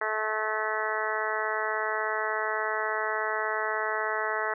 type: harmonic tone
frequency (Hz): 216.5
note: A3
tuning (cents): -28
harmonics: 2 / 3 / 4 / 5 / 6 / 7 / 8 / 9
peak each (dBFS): -35 / -35 / -35 / -35 / -35 / -35 / -35 / -35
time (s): 0.01-4.54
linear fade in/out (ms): 5
effects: none